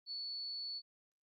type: tone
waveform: sine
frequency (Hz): 4437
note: C#8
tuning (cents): +1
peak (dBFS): -40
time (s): 0.06-0.82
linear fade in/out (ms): 50
effects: Opus 48 kbps